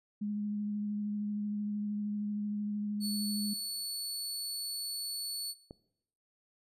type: tone with vibrato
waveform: sine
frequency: 207.7 Hz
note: G#3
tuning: in tune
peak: -32 dBFS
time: 0.21-3.54 s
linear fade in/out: 10 ms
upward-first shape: triangle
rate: 13 Hz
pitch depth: 14 cents each way
type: tone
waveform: sawtooth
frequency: 4435 Hz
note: C#8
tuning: in tune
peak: -32 dBFS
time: 3-5.55 s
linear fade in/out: 50 ms
type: click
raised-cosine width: 2 ms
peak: -32 dBFS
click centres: 5.709 s
effects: noise-tail reverb RT60 0.8 s tail -20 dB re dry + resampled to 32000 Hz